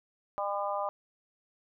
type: harmonic tone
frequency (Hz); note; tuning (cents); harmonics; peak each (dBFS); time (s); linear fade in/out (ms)
201.4; G3; +47; 3 / 4 / 5 / 6; -34 / -35 / -36 / -37; 0.38-0.89; 0
effects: none